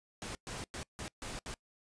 pink noise bursts at uneven times, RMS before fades -42 dBFS, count 6, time 0.22-0.35 / 0.47-0.64 / 0.74-0.83 / 0.99-1.08 / 1.22-1.39 / 1.46-1.54 s, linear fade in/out 0 ms, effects noise-tail reverb RT60 0.1 s tail -24 dB re dry + resampled to 22050 Hz

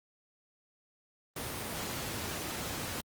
pink noise, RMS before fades -37 dBFS, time 1.36-3.01 s, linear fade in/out 5 ms, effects high-pass 80 Hz 12 dB/octave + Opus 24 kbps

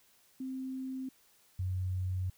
sine tone pair in turn, 261.6 / 92.49 Hz, C4 / F#2, 0 / 0 cents, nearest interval octave + tritone, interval 1800 cents, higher first, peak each -36 / -31 dBFS, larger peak second, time 0.4-1.09 / 1.59-2.3 s, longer second, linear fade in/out 5 ms, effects white hiss -66 dBFS RMS until 2.37 s

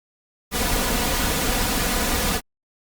pink noise with comb filter, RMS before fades -22 dBFS, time 0.51-2.41 s, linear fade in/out 50 ms, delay 4.1 ms, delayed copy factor +0.55, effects Opus 48 kbps

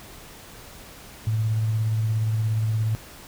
sine tone with tremolo, 110 Hz, A2, in tune, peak -19 dBFS, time 1.27-2.95 s, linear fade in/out 0 ms, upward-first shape triangle, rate 17 Hz, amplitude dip 30%, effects pink hiss -44 dBFS RMS until 3.27 s

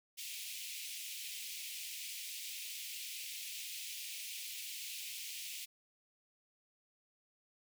pink high-pass noise, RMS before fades -45 dBFS, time 0.17-5.66 s, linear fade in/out 20 ms, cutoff 2300 Hz, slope 48 dB/octave, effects none

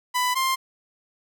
sawtooth tone pair in turn, 996 / 1054 Hz, B5 / C6, +14 / +12 cents, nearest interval minor second, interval 98 cents, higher second, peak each -17 dBFS, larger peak neither, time 0.14-0.35 / 0.35-0.56 s, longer neither, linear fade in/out 20 ms, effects none

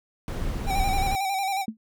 brown noise, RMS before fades -27 dBFS, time 0.28-1.15 s, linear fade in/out 0 ms
square tone with vibrato, 778 Hz, G5, 13 cents flat, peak -25 dBFS, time 0.66-1.66 s, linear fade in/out 50 ms, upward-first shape square, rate 11 Hz, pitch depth 41 cents each way
sine tone with exponential decay, 220 Hz, A3, in tune, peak -23 dBFS, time 1.68-1.77 s, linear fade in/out 2 ms, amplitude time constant 19 ms
effects none

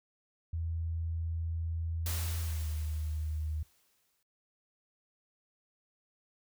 sine tone with pitch glide, 82.41 to 77.34 Hz, E2 to D#2, 0 to -10 cents, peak -32 dBFS, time 0.53-3.63 s, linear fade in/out 5 ms, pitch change -110 cents, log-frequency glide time 2.39-2.67 s
white noise with exponential decay, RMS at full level -38 dBFS, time 2.06-4.23 s, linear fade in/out 2 ms, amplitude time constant 470 ms
effects noise-tail reverb RT60 0.2 s tail -25 dB re dry

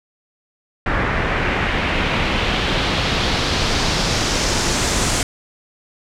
pink noise with low-pass filter sweep, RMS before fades -19 dBFS, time 0.86-5.23 s, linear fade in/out 2 ms, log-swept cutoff 1800 to 8000 Hz, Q 1.7, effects none

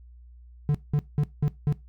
triangle tone bursts, 146.83 Hz, D3, in tune, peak -17 dBFS, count 5, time 0.69-1.725 s, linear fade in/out 0 ms, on 55 ms, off 190 ms, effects noise-tail reverb RT60 0.2 s tail -19 dB re dry + added 60 Hz sine -46 dBFS peak until 1.88 s

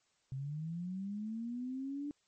sine linear sweep, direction up, 129.8 to 293.7 Hz, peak -37 dBFS, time 0.32-2.11 s, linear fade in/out 0 ms, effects white hiss -75 dBFS RMS until 2.27 s + MP3 32 kbps

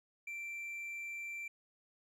triangle tone, 2349 Hz, D7, in tune, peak -39 dBFS, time 0.27-1.48 s, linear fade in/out 5 ms, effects none

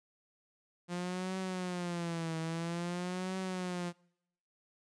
sawtooth tone with vibrato, 174.61 Hz, F3, in tune, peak -31 dBFS, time 0.88-3.93 s, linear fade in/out 50 ms, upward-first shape triangle, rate 0.5 Hz, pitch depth 140 cents each way, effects noise-tail reverb RT60 0.8 s tail -26 dB re dry + resampled to 22050 Hz

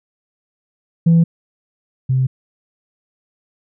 sine tone pair in turn, 166.6 / 130.29 Hz, E3 / C3, +19 / -7 cents, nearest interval major third, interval 426 cents, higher first, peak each -6 / -12 dBFS, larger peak first, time 1.06-1.24 / 2.09-2.27 s, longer neither, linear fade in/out 10 ms, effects tanh soft clip ceiling -6 dBFS

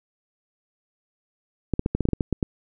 clicks, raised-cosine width 3 ms, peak -9 dBFS, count 11, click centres 1.737 / 1.794 / 1.861 / 1.95 / 2.007 / 2.054 / 2.088 / 2.133 / 2.208 / 2.327 / 2.428 s, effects none

